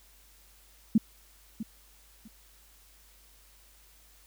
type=tone with echo; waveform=sine; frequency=220 Hz; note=A3; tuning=in tune; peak=-17 dBFS; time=0.95-0.98 s; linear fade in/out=5 ms; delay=650 ms; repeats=2; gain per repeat=-14 dB; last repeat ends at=2.28 s; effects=added 50 Hz sine -60 dBFS peak until 4.26 s + white hiss -60 dBFS RMS until 4.26 s